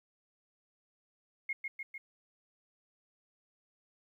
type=tone with echo; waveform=sine; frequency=2149 Hz; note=C7; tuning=46 cents sharp; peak=-32 dBFS; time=1.49-1.53 s; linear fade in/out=5 ms; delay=150 ms; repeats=3; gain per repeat=-3 dB; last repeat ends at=1.98 s; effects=12-bit